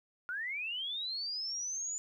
sine linear sweep, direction up, 1396.9 to 7040 Hz, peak -35 dBFS, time 0.29-1.98 s, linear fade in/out 0 ms, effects 12-bit

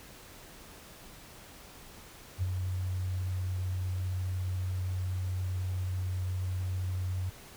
sine tone with ADSR envelope, 92.1 Hz, F#2, 7 cents flat, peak -25 dBFS, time 2.38-7.3 s, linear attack 45 ms, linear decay 24 ms, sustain -5 dB, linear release 8 ms, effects pink hiss -51 dBFS RMS until 7.56 s

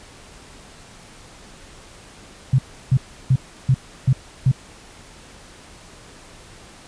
sine tone bursts, 130.81 Hz, C3, in tune, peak -11 dBFS, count 6, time 2.53-4.516 s, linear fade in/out 5 ms, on 56 ms, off 330 ms, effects pink hiss -44 dBFS RMS until 6.87 s + resampled to 22050 Hz

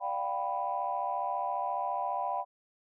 sine chord, G dominant seventh, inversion second, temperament equal with one note detuned, 587.3 / 709.4 / 784 / 987.8 Hz, D5 / F5 / G5 / B5, 0 / +27 / 0 / 0 cents, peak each -39 / -35 / -34 / -34 dBFS, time 0-2.45 s, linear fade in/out 50 ms, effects tanh soft clip ceiling -20 dBFS

